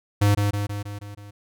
square tone with echo, 102.3 Hz, G#2, 26 cents flat, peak -16 dBFS, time 0.21-0.35 s, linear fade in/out 10 ms, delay 160 ms, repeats 6, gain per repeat -4 dB, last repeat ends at 1.31 s, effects none

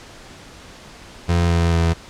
30% pulse tone with pitch steps, 85.8 / 84.62 / 83.45 Hz, F2 / E2 / E2, -30 / +46 / +22 cents, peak -12 dBFS, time 1.28-1.94 s, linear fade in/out 20 ms, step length 220 ms, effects pink hiss -41 dBFS RMS until 2.09 s + low-pass 7000 Hz 12 dB/octave

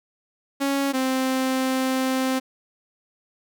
sawtooth tone pair in turn, 276.8 / 261.3 Hz, C#4 / C4, -2 / -2 cents, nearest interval minor second, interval 100 cents, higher first, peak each -17 dBFS, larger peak neither, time 0.6-0.93 / 0.93-2.4 s, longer second, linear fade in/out 20 ms, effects none

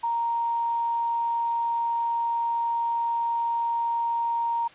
sine tone, 932.3 Hz, A#5, in tune, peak -23 dBFS, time 0.03-4.68 s, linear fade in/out 10 ms, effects white hiss -50 dBFS RMS until 4.74 s + resampled to 8000 Hz

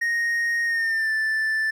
triangle tone with pitch glide, 1864.7 to 1762.1 Hz, A#6 to A6, 0 to +2 cents, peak -19 dBFS, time 0.01-1.71 s, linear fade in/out 10 ms, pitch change -98 cents, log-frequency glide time 0.65-1.12 s, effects none

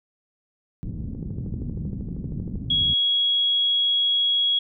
white low-pass noise, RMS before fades -31 dBFS, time 0.83-2.94 s, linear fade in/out 0 ms, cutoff 210 Hz, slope 24 dB/octave
click train, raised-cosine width 3 ms, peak -22 dBFS, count 19, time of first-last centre 1.15-2.556 s, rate 12.8 Hz
sine tone, 3322 Hz, G#7, in tune, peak -18 dBFS, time 2.7-4.59 s, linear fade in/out 5 ms
effects none

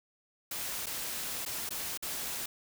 white noise with dropouts, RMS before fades -37 dBFS, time 0.51-2.46 s, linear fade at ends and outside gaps 5 ms, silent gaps 0.86-0.866 / 1.452-1.46 / 1.692-1.706 / 1.975-2.024 s, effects none

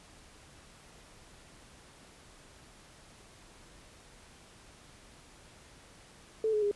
sine tone with pitch steps, 439.4 / 423.9 / 409 Hz, A4 / G#4 / G#4, -2 / +35 / -26 cents, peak -26 dBFS, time 6.44-6.713 s, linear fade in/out 2 ms, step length 91 ms, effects pink hiss -56 dBFS RMS until 6.75 s + resampled to 24000 Hz

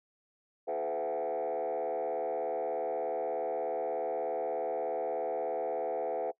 sine tone with frequency modulation, 587.3 Hz, D5, in tune, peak -29 dBFS, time 0.67-6.32 s, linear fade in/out 20 ms, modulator 76.7 Hz, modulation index 2.4, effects noise-tail reverb RT60 0.1 s tail -24 dB re dry + tanh soft clip ceiling -28 dBFS

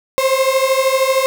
35% pulse beating tone pair, 523.3 / 536.3 Hz, C5 / C5, 0 / +43 cents, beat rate 13 Hz, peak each -14 dBFS, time 0.18-1.26 s, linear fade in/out 0 ms, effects none

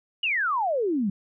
sine exponential sweep, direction down, 2960 to 185 Hz, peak -22 dBFS, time 0.23-1.1 s, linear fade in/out 5 ms, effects none

